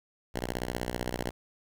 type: ring-modulated tone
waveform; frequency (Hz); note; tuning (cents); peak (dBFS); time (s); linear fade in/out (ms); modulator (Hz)
5% pulse; 61.1; B1; -18; -18; 0.34-1.31; 5; 53.3
effects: none